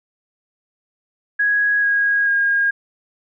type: tone with pitch steps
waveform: sine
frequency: 1661.2 / 1643.1 / 1625.1 Hz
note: G#6 / G#6 / G#6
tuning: 0 / -19 / -38 cents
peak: -14 dBFS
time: 1.39-2.71 s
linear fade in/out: 10 ms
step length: 440 ms
effects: none